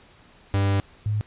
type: tone pair in turn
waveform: 45% pulse / sine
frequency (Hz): 98.7 / 105.5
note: G2 / G#2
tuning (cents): +12 / +28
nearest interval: minor second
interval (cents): 116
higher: second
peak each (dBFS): -19 / -21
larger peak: first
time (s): 0.54-0.8 / 1.06-1.21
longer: first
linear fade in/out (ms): 0
effects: pink hiss -53 dBFS RMS until 1.26 s + resampled to 8000 Hz